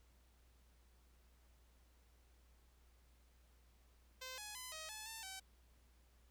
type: tone with pitch steps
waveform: 5% pulse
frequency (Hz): 516 / 841 / 1014 / 631 / 862 / 893 / 766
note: C5 / G#5 / B5 / D#5 / A5 / A5 / G5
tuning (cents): -24 / +22 / +45 / +24 / -36 / +25 / -40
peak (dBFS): -36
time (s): 4.21-5.4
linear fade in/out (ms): 10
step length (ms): 170
effects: added 60 Hz sine -67 dBFS peak until 6.3 s + pink hiss -75 dBFS RMS until 6.3 s